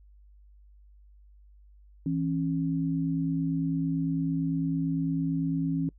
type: tone pair together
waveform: sine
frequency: 163.8 / 272.7 Hz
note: E3 / C#4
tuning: -11 / -28 cents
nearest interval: major sixth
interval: 883 cents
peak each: -28 dBFS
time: 2.06-5.89 s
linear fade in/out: 2 ms
effects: noise-tail reverb RT60 0.1 s tail -25 dB re dry + added 50 Hz sine -52 dBFS peak until 5.98 s